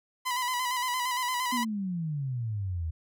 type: tone with vibrato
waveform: sawtooth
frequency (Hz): 998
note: B5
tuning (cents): +18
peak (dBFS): -24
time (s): 0.25-1.65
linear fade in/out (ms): 20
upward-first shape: square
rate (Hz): 8.7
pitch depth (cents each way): 41
type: exponential sweep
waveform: sine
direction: down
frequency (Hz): 250.9 to 77.78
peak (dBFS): -29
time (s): 1.52-2.91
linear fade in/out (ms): 10
effects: none

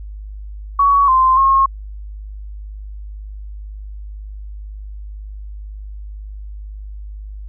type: tone with pitch steps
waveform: sine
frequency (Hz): 1123 / 1042 / 1081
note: C#6 / C6 / C#6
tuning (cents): +22 / -7 / -44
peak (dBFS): -9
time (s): 0.79-1.66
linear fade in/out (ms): 5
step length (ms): 290
effects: added 51 Hz sine -28 dBFS peak until 7.48 s

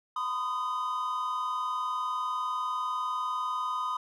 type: tone cluster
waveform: triangle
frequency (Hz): 980 / 1020 / 1240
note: B5 / C6 / D#6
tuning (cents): -14 / -44 / -6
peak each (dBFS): -38 / -31 / -30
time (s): 0.16-3.97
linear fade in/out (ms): 5
effects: none

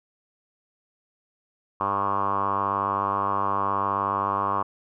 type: tone with low-pass filter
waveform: 5% pulse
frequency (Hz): 99.2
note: G2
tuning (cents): +21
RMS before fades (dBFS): -25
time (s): 1.8-4.63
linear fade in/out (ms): 10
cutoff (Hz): 1100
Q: 8
effects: none

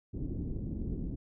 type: low-pass noise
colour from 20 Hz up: pink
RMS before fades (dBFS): -36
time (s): 0.13-1.16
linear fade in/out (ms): 20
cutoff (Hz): 320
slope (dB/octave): 24
effects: none

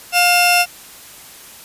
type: tone pair together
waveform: sawtooth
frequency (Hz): 709 / 2700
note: F5 / E7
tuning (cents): +26 / +41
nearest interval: octave + major seventh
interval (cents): 2315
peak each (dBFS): -10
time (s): 0.12-0.66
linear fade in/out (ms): 50
effects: white hiss -39 dBFS RMS until 1.64 s + resampled to 32000 Hz

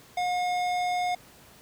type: tone with tanh clipping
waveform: sine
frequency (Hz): 719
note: F#5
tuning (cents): -50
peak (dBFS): -27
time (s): 0.17-1.15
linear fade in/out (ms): 5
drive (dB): 17
effects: pink hiss -53 dBFS RMS until 1.61 s + high-pass 60 Hz 12 dB/octave

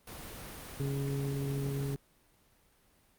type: noise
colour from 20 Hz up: pink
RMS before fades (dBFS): -45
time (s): 0.07-1.95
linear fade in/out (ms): 5
type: harmonic tone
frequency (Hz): 138.59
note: C#3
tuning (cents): 0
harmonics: 1 / 2 / 3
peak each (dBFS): -32 / -40 / -39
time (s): 0.8-1.96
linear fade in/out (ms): 0
effects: pink hiss -67 dBFS RMS until 3.18 s + Opus 32 kbps

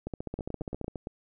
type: two click trains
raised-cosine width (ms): 2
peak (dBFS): -21 / -22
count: 13 / 7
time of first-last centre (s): 0.07-0.881 / 0.39-1.071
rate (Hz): 14.8 / 8.81
effects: none

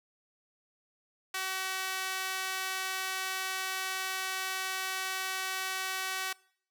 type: tone with high-pass filter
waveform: sawtooth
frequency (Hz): 378.3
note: F#4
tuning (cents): +38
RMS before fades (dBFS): -35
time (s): 1.34-6.33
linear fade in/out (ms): 5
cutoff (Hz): 1400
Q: 0.9
effects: noise-tail reverb RT60 0.6 s tail -23 dB re dry

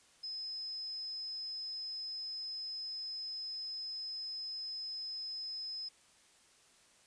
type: tone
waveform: sine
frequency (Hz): 5100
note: D#8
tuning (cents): +42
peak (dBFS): -39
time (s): 0.23-5.89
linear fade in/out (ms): 10
effects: white hiss -65 dBFS RMS until 7.06 s + resampled to 22050 Hz

